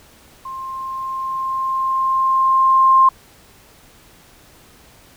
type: tone with level ramp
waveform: sine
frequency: 1057 Hz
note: C6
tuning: 17 cents sharp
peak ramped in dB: -27 to -7 dBFS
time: 0.45-3.09 s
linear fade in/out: 5 ms
effects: pink hiss -48 dBFS RMS until 5.16 s